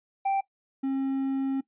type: tone pair in turn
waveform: triangle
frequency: 783 / 269.3 Hz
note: G5 / C#4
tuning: -2 / -50 cents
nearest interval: octave + tritone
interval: 1848 cents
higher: first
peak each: -21 / -23 dBFS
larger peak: first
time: 0.25-0.41 / 0.83-1.61 s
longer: second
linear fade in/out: 10 ms
effects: noise-tail reverb RT60 0.1 s tail -19 dB re dry + resampled to 8000 Hz